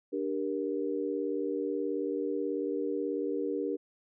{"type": "chord", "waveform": "sine", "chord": "G minor", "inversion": "second", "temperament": "just", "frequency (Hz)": [294, 392, 470.4], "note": ["D4", "G4", "Bb4"], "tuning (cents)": [2, 0, 16], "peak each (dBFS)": -34, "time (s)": [0.12, 3.77], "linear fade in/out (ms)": 20, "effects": []}